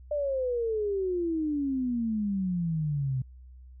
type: exponential sweep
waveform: sine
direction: down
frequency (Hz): 600 to 126.9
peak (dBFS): -26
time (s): 0.11-3.22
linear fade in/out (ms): 5
effects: added 63 Hz sine -46 dBFS peak until 3.8 s